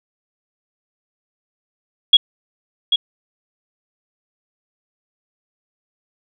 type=tone with echo; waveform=sine; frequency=3322 Hz; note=G#7; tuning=in tune; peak=-4 dBFS; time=2.13-2.17 s; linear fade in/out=5 ms; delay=790 ms; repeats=1; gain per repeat=-8 dB; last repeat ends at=2.96 s; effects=none